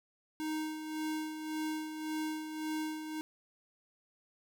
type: tone with tremolo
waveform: square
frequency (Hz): 311.1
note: D#4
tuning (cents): 0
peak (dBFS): -34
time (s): 0.4-3.21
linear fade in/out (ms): 0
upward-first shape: sine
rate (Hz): 1.8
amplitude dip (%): 55
effects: none